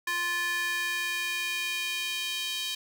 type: tone with high-pass filter sweep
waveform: square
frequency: 348.6 Hz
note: F4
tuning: 3 cents flat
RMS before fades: -31 dBFS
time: 0.07-2.75 s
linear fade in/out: 5 ms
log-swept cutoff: 1500 to 3300 Hz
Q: 2.6
effects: none